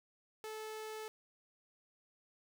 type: tone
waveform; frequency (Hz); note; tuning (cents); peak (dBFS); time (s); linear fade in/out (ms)
sawtooth; 434.7; A4; -21; -39; 0.44-1.08; 0
effects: none